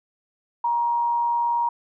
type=tone with amplitude modulation; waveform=sine; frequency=945 Hz; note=A#5; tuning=23 cents sharp; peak=-18 dBFS; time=0.64-1.69 s; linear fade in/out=5 ms; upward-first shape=sine; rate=139 Hz; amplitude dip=30%; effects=none